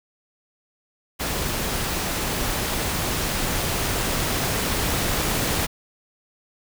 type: noise with level ramp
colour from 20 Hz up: pink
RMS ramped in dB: -26 to -23 dBFS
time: 1.19-5.67 s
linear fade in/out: 20 ms
effects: none